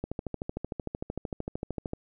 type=click train; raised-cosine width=2 ms; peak=-19 dBFS; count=26; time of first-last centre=0.04-1.934 s; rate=13.2 Hz; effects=none